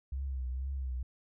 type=tone with vibrato; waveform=sine; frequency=65.41 Hz; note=C2; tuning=in tune; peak=-33 dBFS; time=0.12-1.03 s; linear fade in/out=5 ms; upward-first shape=triangle; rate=2.1 Hz; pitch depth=90 cents each way; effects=none